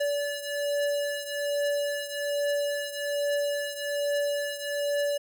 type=beating tone pair; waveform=square; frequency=576 / 577.2 Hz; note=D5 / D5; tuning=-34 / -30 cents; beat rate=1.2 Hz; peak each=-29 / -33 dBFS; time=0-5.18 s; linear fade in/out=10 ms; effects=none